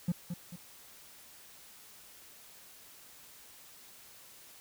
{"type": "tone with echo", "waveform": "triangle", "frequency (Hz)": 174.61, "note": "F3", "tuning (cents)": 0, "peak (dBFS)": -24, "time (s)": [0.08, 0.12], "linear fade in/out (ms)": 5, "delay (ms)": 220, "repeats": 2, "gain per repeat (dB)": -8, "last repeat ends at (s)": 0.56, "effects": ["tanh soft clip ceiling -20 dBFS", "white hiss -55 dBFS RMS until 4.6 s"]}